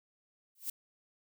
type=noise with exponential growth; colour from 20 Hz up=violet; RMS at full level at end=-32 dBFS; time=0.55-0.7 s; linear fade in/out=5 ms; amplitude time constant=31 ms; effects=none